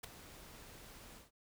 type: noise with ADSR envelope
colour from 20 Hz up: pink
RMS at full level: -40 dBFS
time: 0.03-1.31 s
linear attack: 13 ms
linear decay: 4 ms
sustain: -15 dB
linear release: 150 ms
effects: none